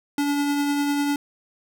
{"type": "tone with tremolo", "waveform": "square", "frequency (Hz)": 287.1, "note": "D4", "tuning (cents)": -39, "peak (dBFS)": -20, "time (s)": [0.18, 1.16], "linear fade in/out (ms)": 2, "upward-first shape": "triangle", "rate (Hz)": 10, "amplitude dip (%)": 30, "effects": []}